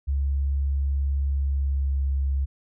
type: tone with pitch glide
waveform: sine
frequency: 69.3 to 68.31 Hz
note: C#2 to C#2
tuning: 0 to -25 cents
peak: -21 dBFS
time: 0.07-2.46 s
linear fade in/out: 20 ms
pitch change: -25 cents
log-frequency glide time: 1.33-2.07 s
effects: none